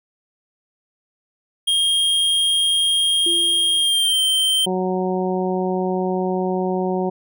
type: tone with pitch glide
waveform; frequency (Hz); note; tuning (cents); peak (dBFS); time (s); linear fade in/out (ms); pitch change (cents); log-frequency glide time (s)
square; 3234 to 3126; G#7 to G7; -47 to -6; -16; 1.67-4.66; 10; -59; 3.79-4.2
type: tone with exponential decay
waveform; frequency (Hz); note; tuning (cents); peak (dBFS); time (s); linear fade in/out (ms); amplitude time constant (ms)
sine; 342; F4; -36; -23; 3.26-4.18; 5; 200
type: harmonic tone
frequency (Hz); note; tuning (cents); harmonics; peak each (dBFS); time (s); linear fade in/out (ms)
185; F#3; 0; 1 / 2 / 3 / 4 / 5; -23 / -22 / -28 / -27 / -31; 4.66-7.1; 10
effects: none